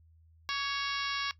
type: harmonic tone with a mistuned harmonic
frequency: 554.4 Hz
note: C#5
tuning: in tune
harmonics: 2 / 3 / 4 / 5 / 6 / 7 / 8 / 9 / 10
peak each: -36 / -38 / -39 / -40 / -41 / -41 / -42 / -43 / -43 dBFS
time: 0.49-1.31 s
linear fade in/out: 0 ms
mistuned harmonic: 2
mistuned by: +32 cents
effects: noise-tail reverb RT60 0.1 s tail -17 dB re dry + added 81 Hz sine -58 dBFS peak until 1.39 s